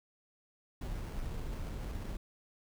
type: noise with sample-and-hold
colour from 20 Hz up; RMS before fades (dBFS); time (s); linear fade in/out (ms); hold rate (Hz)
brown; -39; 0.81-2.17; 5; 3675
effects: none

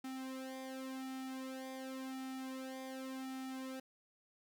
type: tone with flanger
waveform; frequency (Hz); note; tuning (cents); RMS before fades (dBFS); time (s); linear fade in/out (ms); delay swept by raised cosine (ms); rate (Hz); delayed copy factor
sawtooth; 262.6; C4; +6; -45; 0.04-3.8; 5; 1.8 to 3.1; 0.9; -0.85
effects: none

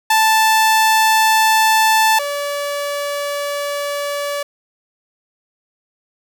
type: tone pair in turn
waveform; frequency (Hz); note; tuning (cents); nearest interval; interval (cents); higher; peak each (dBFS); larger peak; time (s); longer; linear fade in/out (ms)
sawtooth; 880 / 574.6; A5 / D5; 0 / -38; perfect fifth; 738; first; -7 / -16; first; 0.1-2.19 / 2.19-4.43; second; 5
effects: none

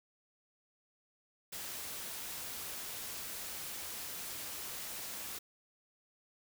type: noise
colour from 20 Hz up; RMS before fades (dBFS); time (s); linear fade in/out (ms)
white; -43; 1.52-5.39; 10
effects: none

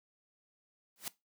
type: noise with exponential growth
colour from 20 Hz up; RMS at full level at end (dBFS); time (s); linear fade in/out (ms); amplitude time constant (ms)
white; -35; 0.96-1.08; 1; 25
effects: noise-tail reverb RT60 0.2 s tail -19 dB re dry + high-pass 80 Hz 12 dB/octave

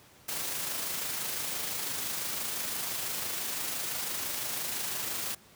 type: noise with amplitude modulation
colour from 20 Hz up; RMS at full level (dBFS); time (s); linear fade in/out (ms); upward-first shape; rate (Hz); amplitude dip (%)
white; -33; 0.28-5.35; 10; sine; 25.9; 30
effects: pink hiss -57 dBFS RMS until 5.55 s + high-pass 80 Hz 12 dB/octave

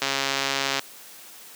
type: click train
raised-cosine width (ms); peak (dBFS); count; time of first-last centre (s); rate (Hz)
0.2; -6; 107; 0.02-0.794; 137
effects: white hiss -45 dBFS RMS until 1.55 s + high-pass 200 Hz 12 dB/octave

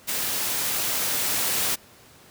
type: noise with level ramp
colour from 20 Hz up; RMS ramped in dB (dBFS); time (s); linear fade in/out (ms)
white; -27 to -24; 0.07-1.76; 20
effects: pink hiss -51 dBFS RMS until 2.3 s + high-pass 80 Hz 12 dB/octave

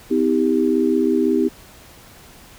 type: tone cluster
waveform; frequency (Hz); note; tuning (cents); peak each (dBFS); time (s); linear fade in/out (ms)
sine; 254.3 / 320.1 / 396.3; C4 / D#4 / G4; -49 / +49 / +19; -19; 0.1-1.49; 20
effects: pink hiss -45 dBFS RMS until 2.58 s

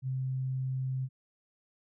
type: tone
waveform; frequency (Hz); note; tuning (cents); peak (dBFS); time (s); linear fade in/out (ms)
sine; 130.81; C3; 0; -30; 0.02-1.09; 50
effects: none

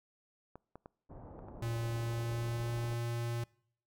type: clicks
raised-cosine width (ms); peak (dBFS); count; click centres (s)
1; -34; 5; 0.556 / 0.756 / 0.859 / 1.391 / 1.485
type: low-pass noise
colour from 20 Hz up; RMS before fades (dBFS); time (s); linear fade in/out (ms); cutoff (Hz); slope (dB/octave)
pink; -49; 1.09-2.96; 20; 890; 24
type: tone with pitch glide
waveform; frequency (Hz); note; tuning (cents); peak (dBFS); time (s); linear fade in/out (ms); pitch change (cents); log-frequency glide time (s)
square; 116 to 117.89; A#2 to A#2; -8 to +20; -35; 1.62-3.44; 5; +28; 1.94-2.73
effects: noise-tail reverb RT60 0.6 s tail -24 dB re dry

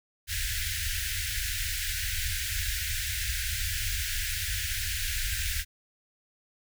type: band-stop noise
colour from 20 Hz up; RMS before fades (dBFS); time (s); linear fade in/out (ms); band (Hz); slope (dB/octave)
pink; -31; 0.27-5.65; 50; 100 to 1500; 96
effects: none

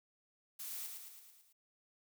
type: noise with echo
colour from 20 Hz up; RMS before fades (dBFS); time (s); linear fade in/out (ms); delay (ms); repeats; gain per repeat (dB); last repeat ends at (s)
blue; -45; 0.59-0.87; 10; 110; 6; -4; 1.53
effects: none

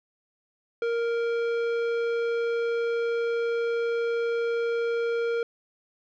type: tone with tanh clipping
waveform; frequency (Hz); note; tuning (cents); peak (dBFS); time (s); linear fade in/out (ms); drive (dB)
sine; 466.2; A#4; 0; -26; 0.82-5.43; 2; 13
effects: none

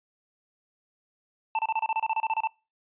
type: tone bursts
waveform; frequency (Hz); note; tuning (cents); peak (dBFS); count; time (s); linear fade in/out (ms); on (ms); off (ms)
square; 886; A5; +12; -24; 14; 1.55-2.473; 2; 39; 29
effects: noise-tail reverb RT60 0.3 s tail -25 dB re dry + resampled to 8000 Hz

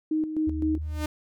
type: tone with tremolo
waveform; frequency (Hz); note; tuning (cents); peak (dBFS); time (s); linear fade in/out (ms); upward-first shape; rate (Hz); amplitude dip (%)
sine; 311.9; D#4; +4; -22; 0.11-0.78; 5; square; 3.9; 60
type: tone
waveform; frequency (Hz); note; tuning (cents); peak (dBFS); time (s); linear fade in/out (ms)
sine; 77; D#2; -17; -29; 0.47-1.06; 5
type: tone with exponential growth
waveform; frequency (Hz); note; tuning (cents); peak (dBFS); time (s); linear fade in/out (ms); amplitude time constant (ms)
sawtooth; 303.4; D#4; -44; -23; 0.81-1.06; 5; 53
effects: none

